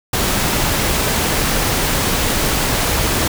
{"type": "noise", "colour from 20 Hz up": "pink", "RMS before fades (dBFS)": -17, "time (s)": [0.13, 3.28], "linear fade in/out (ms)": 5, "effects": []}